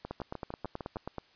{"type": "two click trains", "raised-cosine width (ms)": 1, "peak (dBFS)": [-24, -22], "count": [7, 11], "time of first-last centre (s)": [[0.05, 0.959], [0.11, 1.183]], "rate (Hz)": [6.6, 9.32], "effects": ["white hiss -63 dBFS RMS until 1.35 s", "resampled to 11025 Hz"]}